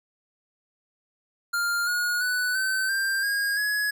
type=tone with pitch steps; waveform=square; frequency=1400 / 1443.5 / 1488.4 / 1534.7 / 1582.4 / 1631.6 / 1682.3 Hz; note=F6 / F#6 / F#6 / G6 / G6 / G#6 / G#6; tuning=+4 / -43 / +10 / -37 / +16 / -31 / +22 cents; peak=-24 dBFS; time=1.53-3.91 s; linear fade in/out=10 ms; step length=340 ms; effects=none